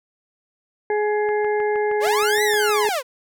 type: harmonic tone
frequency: 420 Hz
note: G#4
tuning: 19 cents sharp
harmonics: 1 / 2 / 4 / 5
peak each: -19 / -25 / -31 / -33 dBFS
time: 0.9-2.89 s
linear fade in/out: 2 ms
type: click train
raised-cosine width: 0.5 ms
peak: -21 dBFS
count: 11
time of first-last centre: 1.29-2.85 s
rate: 6.41 Hz
type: linear two-way sweep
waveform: sawtooth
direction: up then down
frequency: 468.4 to 2015 to 468.4 Hz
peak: -17 dBFS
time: 2-3.03 s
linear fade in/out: 50 ms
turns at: 2.43 s
effects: none